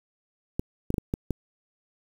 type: clicks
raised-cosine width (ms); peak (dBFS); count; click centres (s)
3; -13; 6; 0.595 / 0.904 / 0.942 / 0.982 / 1.139 / 1.307
effects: 7-bit